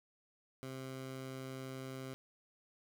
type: tone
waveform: 15% pulse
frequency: 131.8 Hz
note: C3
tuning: 13 cents sharp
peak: -37 dBFS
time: 0.63-2.14 s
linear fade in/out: 0 ms
effects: none